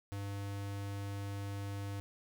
square tone, 100 Hz, G2, 35 cents sharp, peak -39 dBFS, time 0.12-2 s, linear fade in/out 0 ms, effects none

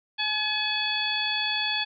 harmonic tone with a mistuned harmonic, 850 Hz, G#5, 40 cents sharp, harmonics 1 / 2 / 3 / 4 / 5, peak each -34 / -32 / -31 / -28 / -32 dBFS, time 0.18-1.85 s, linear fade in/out 20 ms, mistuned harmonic 5, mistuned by +86 cents, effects none

